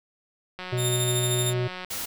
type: click train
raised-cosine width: 0.3 ms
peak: -20 dBFS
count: 231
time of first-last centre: 0.59-1.847 s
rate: 183 Hz
type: harmonic tone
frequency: 123.47 Hz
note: B2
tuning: in tune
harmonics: 1 / 3 / 5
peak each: -25 / -29 / -36 dBFS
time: 0.72-1.68 s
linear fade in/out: 10 ms
type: tone with tremolo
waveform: 15% pulse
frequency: 3653 Hz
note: A#7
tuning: 36 cents flat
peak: -18 dBFS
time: 0.77-1.54 s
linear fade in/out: 50 ms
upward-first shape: square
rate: 13 Hz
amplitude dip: 40%
type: noise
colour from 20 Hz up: white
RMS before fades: -32 dBFS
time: 1.9-2.06 s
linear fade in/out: 10 ms
effects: none